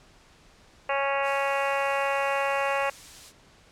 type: harmonic tone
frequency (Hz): 276.7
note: C#4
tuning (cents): -3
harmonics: 2 / 3 / 4 / 5 / 6 / 7 / 8 / 9 / 10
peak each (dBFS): -28 / -30 / -31 / -36 / -36 / -35 / -38 / -36 / -36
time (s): 0.89-2.9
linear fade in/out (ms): 5
type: noise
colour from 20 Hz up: blue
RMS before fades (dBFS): -41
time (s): 1.22-3.33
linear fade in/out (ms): 50
effects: pink hiss -56 dBFS RMS until 3.71 s + low-pass 7000 Hz 12 dB/octave